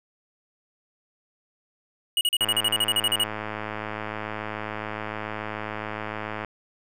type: tone bursts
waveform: square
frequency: 2901 Hz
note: F#7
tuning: 35 cents flat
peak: -20 dBFS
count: 14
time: 2.17-3.237 s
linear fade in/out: 2 ms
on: 40 ms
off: 39 ms
type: click train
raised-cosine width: 0.5 ms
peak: -16 dBFS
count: 433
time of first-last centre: 2.41-6.447 s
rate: 107 Hz
effects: none